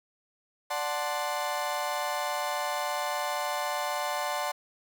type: chord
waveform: 35% pulse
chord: D dominant seventh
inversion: none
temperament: equal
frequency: 587.3 / 740 / 880 / 1046.5 Hz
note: D5 / F#5 / A5 / C6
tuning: 0 / 0 / 0 / 0 cents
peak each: -33 dBFS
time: 0.7-4.52 s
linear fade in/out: 10 ms
effects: none